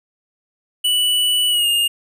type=tone with pitch glide; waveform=square; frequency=2960 to 2831 Hz; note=F#7 to F7; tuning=0 to +23 cents; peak=-15 dBFS; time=0.84-1.88 s; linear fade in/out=10 ms; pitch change=-77 cents; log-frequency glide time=1.49-1.67 s; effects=none